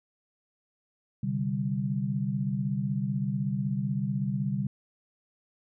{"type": "chord", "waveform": "sine", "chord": "C suspended second", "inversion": "none", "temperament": "equal", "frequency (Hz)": [130.81, 146.83, 196], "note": ["C3", "D3", "G3"], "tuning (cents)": [0, 0, 0], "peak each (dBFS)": [-31, -32, -30], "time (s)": [1.23, 4.67], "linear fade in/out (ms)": 5, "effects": []}